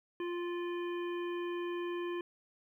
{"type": "harmonic tone with a mistuned harmonic", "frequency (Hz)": 349.2, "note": "F4", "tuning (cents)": 0, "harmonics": [1, 3, 5, 7, 9], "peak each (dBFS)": [-35, -45, -49, -52, -54], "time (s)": [0.2, 2.21], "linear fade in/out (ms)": 2, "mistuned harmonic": 9, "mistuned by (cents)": -41, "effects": ["12-bit"]}